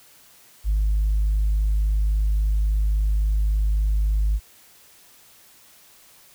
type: tone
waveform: sine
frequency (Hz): 51.8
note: G#1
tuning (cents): -4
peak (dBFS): -16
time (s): 0.64-4.4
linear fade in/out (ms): 50
effects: tanh soft clip ceiling -15 dBFS + white hiss -52 dBFS RMS until 6.34 s